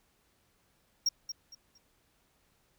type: tone with echo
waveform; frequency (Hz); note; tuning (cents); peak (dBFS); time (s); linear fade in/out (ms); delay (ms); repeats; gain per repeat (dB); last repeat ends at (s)
triangle; 5588; F8; 0; -23; 1.06-1.09; 5; 230; 3; -11; 1.78
effects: pink hiss -71 dBFS RMS until 2.78 s